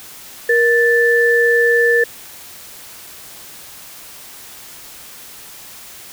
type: tone pair together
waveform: sine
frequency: 471.6 / 1760 Hz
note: A#4 / A6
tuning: +20 / 0 cents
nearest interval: octave + major seventh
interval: 2280 cents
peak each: -13 dBFS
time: 0.49-2.04 s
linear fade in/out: 5 ms
effects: white hiss -37 dBFS RMS until 6.12 s